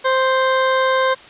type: tone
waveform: 20% pulse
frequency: 523.3 Hz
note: C5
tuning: in tune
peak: -9 dBFS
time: 0.04-1.15 s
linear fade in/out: 20 ms
effects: white hiss -41 dBFS RMS until 1.29 s + resampled to 8000 Hz